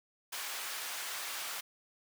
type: high-pass noise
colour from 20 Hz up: pink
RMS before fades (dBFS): -40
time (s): 0.32-1.61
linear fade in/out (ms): 10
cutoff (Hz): 1100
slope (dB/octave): 12
effects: none